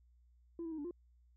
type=tone with pitch steps; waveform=sine; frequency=336.9 / 326.8 / 315.4 / 289.2 / 349.5 Hz; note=E4 / E4 / D#4 / D4 / F4; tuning=+38 / -15 / +24 / -27 / +1 cents; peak=-38 dBFS; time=0.59-0.91 s; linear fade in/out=2 ms; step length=64 ms; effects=tanh soft clip ceiling -37 dBFS + added 60 Hz sine -64 dBFS peak until 1.36 s